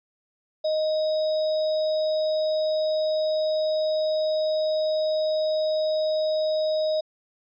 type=tone with sample-and-hold; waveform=sine; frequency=622.3 Hz; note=D#5; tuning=in tune; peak=-21 dBFS; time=0.64-7.01 s; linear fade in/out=10 ms; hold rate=4410 Hz; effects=resampled to 16000 Hz